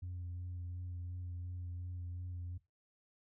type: tone with vibrato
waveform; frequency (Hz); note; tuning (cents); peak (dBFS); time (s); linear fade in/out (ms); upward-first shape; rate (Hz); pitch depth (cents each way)
sine; 88.8; F2; +29; -39; 0.02-2.58; 10; sine; 2.8; 21
effects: noise-tail reverb RT60 0.2 s tail -17 dB re dry + tanh soft clip ceiling -38 dBFS